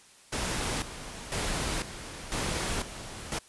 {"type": "noise with tremolo", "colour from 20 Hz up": "pink", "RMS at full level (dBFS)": -31, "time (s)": [0.32, 3.39], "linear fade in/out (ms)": 10, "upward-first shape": "square", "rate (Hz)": 1, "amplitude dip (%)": 70, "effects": ["white hiss -56 dBFS RMS until 3.48 s", "resampled to 24000 Hz"]}